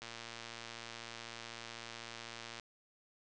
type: click train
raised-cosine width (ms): 0.2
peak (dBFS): -28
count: 300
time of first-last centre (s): 0.02-2.598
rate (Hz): 116
effects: resampled to 22050 Hz